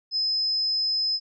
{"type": "tone", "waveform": "sine", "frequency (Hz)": 5100, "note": "D#8", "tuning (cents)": 42, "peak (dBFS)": -22, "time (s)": [0.11, 1.2], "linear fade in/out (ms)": 50, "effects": []}